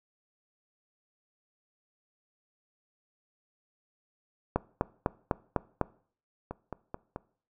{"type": "two click trains", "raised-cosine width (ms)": 1, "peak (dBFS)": [-22, -11], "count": [4, 6], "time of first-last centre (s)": [[6.51, 7.161], [4.56, 5.813]], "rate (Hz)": [4.61, 3.99], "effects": ["noise-tail reverb RT60 0.5 s tail -21 dB re dry"]}